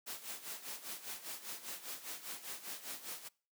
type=noise with tremolo; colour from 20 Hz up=white; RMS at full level=-43 dBFS; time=0.06-3.29 s; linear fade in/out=20 ms; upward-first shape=sine; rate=5 Hz; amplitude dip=75%; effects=noise-tail reverb RT60 0.4 s tail -24 dB re dry + high-pass 200 Hz 12 dB/octave